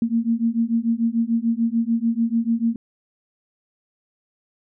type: beating tone pair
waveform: sine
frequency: 227 / 233.8 Hz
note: A#3 / A#3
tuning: -46 / +5 cents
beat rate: 6.8 Hz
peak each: -21 / -21 dBFS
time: 0.02-2.76 s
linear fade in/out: 2 ms
effects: none